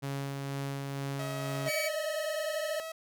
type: tone with tremolo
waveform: sawtooth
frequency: 138.59 Hz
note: C#3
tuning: in tune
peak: -29 dBFS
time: 0.02-1.7 s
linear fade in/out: 20 ms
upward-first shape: sine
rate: 2.1 Hz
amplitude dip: 25%
type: tone with pitch glide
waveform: sawtooth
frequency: 640 to 644.8 Hz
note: D#5 to E5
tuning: +49 to -38 cents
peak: -34 dBFS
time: 1.19-2.92 s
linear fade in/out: 5 ms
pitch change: +13 cents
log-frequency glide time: 2.37-2.69 s
type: tone with vibrato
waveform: square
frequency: 610 Hz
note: D#5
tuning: 34 cents flat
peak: -33 dBFS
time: 1.66-2.8 s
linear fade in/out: 0 ms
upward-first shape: sine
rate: 20 Hz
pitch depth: 72 cents each way
type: tone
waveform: sawtooth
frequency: 2271 Hz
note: C#7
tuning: 41 cents sharp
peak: -29 dBFS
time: 1.67-1.89 s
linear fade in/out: 20 ms
effects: none

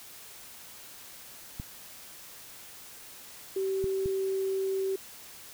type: clicks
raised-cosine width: 5 ms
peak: -24 dBFS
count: 3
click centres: 1.599 / 3.842 / 4.059 s
type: tone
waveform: sine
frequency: 384.6 Hz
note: G4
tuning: 33 cents flat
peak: -27 dBFS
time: 3.56-4.96 s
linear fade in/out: 5 ms
effects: white hiss -48 dBFS RMS until 5.53 s

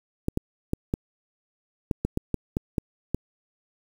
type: clicks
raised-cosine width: 3 ms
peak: -11 dBFS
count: 11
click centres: 0.284 / 0.374 / 0.734 / 0.939 / 1.912 / 2.05 / 2.174 / 2.343 / 2.569 / 2.782 / 3.146 s
effects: 7-bit

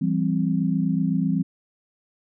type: chord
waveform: sine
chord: C major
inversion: first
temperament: equal with one note detuned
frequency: 168.08 / 196 / 261.6 Hz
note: E3 / G3 / C4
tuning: +34 / 0 / 0 cents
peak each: -23 / -24 / -25 dBFS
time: 0.01-1.43 s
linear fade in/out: 10 ms
effects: none

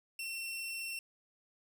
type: tone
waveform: sawtooth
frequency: 2709 Hz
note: E7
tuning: 47 cents sharp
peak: -35 dBFS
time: 0.19-0.99 s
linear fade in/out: 2 ms
effects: 12-bit

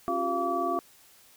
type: tone cluster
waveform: sine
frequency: 272.1 / 351.4 / 390.6 / 690 / 1150 Hz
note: C#4 / F4 / G4 / F5 / D6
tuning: -32 / +11 / -6 / -21 / -37 cents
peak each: -35 / -32 / -37 / -30 / -30 dBFS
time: 0.08-0.79 s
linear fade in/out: 0 ms
effects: white hiss -57 dBFS RMS until 1.36 s

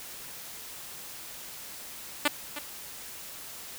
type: tone with echo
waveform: 5% pulse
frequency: 293.7 Hz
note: D4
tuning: in tune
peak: -10 dBFS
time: 2.25-2.28 s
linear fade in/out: 5 ms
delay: 310 ms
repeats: 1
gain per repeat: -13 dB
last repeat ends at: 2.59 s
effects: white hiss -43 dBFS RMS until 3.78 s

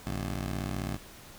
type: ring-modulated tone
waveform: 20% pulse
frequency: 95.1 Hz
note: F#2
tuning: 48 cents sharp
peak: -24 dBFS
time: 0.06-0.97 s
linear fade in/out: 10 ms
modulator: 28 Hz
effects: pink hiss -50 dBFS RMS until 1.38 s

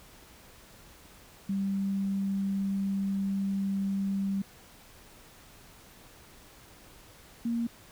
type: tone pair in turn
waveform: sine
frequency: 196 / 233.3 Hz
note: G3 / A#3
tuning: 0 / +2 cents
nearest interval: minor third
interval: 302 cents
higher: second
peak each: -27 dBFS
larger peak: neither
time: 1.49-4.42 / 7.45-7.67 s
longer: first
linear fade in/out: 5 ms
effects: pink hiss -54 dBFS RMS until 7.91 s

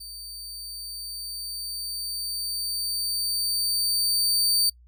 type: tone with level ramp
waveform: sawtooth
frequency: 4600 Hz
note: D8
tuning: 37 cents flat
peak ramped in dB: -35 to -16 dBFS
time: 0-4.7 s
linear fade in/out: 10 ms
effects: noise-tail reverb RT60 0.1 s tail -24 dB re dry + added 60 Hz sine -50 dBFS peak until 4.87 s

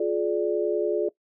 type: chord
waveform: sine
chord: D diminished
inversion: first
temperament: just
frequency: 352.4 / 422.9 / 587.3 Hz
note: F4 / Ab4 / D5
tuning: +16 / +31 / 0 cents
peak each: -26 / -25 / -28 dBFS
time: 0-1.09 s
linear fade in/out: 5 ms
effects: noise-tail reverb RT60 0.1 s tail -20 dB re dry

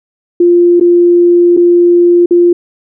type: tone with dropouts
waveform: sine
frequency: 348.6 Hz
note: F4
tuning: 3 cents flat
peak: -3 dBFS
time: 0.4-2.53 s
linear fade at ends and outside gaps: 5 ms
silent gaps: 0.799-0.809 / 1.567-1.572 / 2.26-2.308 s
effects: none

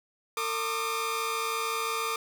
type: tone cluster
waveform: sawtooth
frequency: 453.4 / 1089 / 1195 / 1255 Hz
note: A#4 / C#6 / D6 / D#6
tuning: -48 / -31 / +30 / +15 cents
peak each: -31 / -36 / -27 / -34 dBFS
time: 0.37-2.16 s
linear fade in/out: 2 ms
effects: none

